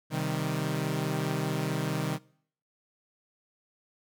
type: chord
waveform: sawtooth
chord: C minor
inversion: none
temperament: equal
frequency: 130.81 / 155.56 / 196 Hz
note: C3 / Eb3 / G3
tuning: 0 / 0 / 0 cents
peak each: -29 / -27 / -32 dBFS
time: 0.1-2.19 s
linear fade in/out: 50 ms
effects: noise-tail reverb RT60 0.6 s tail -23 dB re dry